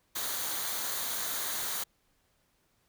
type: noise with comb filter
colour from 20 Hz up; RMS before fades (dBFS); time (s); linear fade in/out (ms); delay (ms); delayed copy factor
white; -34; 0.15-1.84; 10; 0.38; -0.5
effects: pink hiss -72 dBFS RMS until 2.88 s